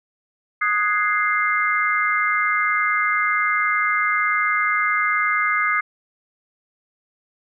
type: chord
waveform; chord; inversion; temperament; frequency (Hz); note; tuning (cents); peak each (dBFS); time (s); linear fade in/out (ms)
sine; Ab dominant seventh; second; equal; 1244.5 / 1480 / 1661.2 / 2093; Eb6 / Gb6 / Ab6 / C7; 0 / 0 / 0 / 0; -21 / -27 / -25 / -21; 0.61-5.81; 10
effects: none